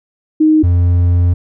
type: tone pair in turn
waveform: sine / triangle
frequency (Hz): 311.1 / 87.75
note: D#4 / F2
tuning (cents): 0 / +9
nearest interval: octave + minor seventh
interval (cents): 2191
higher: first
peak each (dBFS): -6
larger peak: neither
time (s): 0.4-0.63 / 0.63-1.34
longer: second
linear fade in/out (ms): 10
effects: none